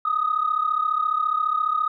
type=tone pair together; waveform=sine; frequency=1230.4 / 1265 Hz; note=D#6 / D#6; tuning=-20 / +28 cents; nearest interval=unison; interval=48 cents; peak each=-22 dBFS; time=0.05-1.88 s; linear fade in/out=5 ms; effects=tanh soft clip ceiling -13 dBFS